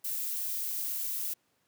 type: noise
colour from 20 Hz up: violet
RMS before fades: -34 dBFS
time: 0.04-1.34 s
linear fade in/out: 10 ms
effects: pink hiss -73 dBFS RMS until 1.67 s + high-pass 150 Hz 12 dB/octave